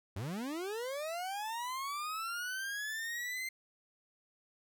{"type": "linear sweep", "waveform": "40% pulse", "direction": "up", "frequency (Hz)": [83.9, 2093], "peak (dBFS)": -36, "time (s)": [0.16, 3.49], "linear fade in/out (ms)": 5, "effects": []}